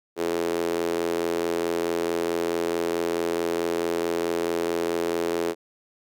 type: tone with high-pass filter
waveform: sawtooth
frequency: 84.6 Hz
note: E2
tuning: 45 cents sharp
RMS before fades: -26 dBFS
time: 0.16-5.55 s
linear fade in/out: 50 ms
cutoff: 390 Hz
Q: 4.3
effects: none